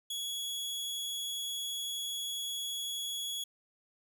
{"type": "tone", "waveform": "sawtooth", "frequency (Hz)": 3357, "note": "G#7", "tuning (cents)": 18, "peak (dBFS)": -32, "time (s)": [0.1, 3.44], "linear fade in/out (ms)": 5, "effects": []}